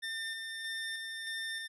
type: tone with tremolo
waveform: 25% pulse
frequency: 1803 Hz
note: A6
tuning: 42 cents sharp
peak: -32 dBFS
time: 0.02-1.68 s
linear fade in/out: 20 ms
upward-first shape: square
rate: 1.6 Hz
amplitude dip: 30%
effects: resampled to 24000 Hz